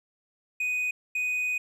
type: tone bursts at uneven times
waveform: triangle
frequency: 2491 Hz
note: D#7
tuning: 1 cent sharp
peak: -24 dBFS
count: 2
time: 0.6-0.91 / 1.15-1.58 s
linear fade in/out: 5 ms
effects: resampled to 32000 Hz